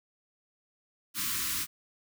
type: band-stop noise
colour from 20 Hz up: white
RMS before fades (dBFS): -32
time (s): 1.14-1.67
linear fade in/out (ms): 50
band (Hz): 360 to 1000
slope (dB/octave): 96
effects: none